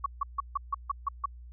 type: tone bursts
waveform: sine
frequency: 1120 Hz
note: C#6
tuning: 18 cents sharp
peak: -25 dBFS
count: 8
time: 0.04-1.258 s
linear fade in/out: 5 ms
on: 21 ms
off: 150 ms
effects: added 60 Hz sine -44 dBFS peak until 1.52 s